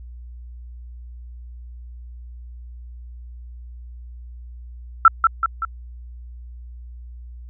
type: tone with echo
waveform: sine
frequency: 1335 Hz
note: E6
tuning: 22 cents sharp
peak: -5 dBFS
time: 5.05-5.08 s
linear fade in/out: 2 ms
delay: 190 ms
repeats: 3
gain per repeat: -5 dB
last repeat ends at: 5.65 s
effects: added 60 Hz sine -35 dBFS peak until 7.49 s